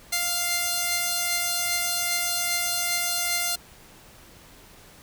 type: tone pair together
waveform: 5% pulse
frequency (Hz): 698.5 / 2093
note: F5 / C7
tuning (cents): 0 / 0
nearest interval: octave + perfect fifth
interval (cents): 1900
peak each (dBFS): -16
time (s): 0.12-3.56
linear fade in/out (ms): 10
effects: pink hiss -50 dBFS RMS until 5.02 s